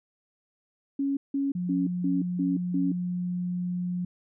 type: tone bursts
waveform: sine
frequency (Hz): 277.2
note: C#4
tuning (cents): 0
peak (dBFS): -24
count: 6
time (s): 0.99-2.92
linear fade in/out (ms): 5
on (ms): 180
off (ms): 170
type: tone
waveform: sine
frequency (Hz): 178.5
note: F3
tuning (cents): +38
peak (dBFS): -27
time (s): 1.55-4.05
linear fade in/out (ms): 5
effects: none